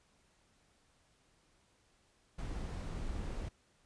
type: noise with ADSR envelope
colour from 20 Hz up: brown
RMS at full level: -37 dBFS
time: 2.38-3.49 s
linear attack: 14 ms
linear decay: 3 ms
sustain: -3 dB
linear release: 10 ms
effects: pink hiss -71 dBFS RMS until 3.85 s + resampled to 22050 Hz